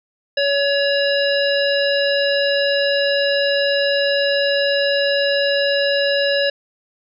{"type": "harmonic tone", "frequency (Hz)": 563, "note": "C#5", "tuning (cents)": 27, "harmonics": [1, 3, 5, 7, 9], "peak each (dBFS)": [-17, -22, -24, -25, -27], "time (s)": [0.37, 6.5], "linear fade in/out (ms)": 5, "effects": []}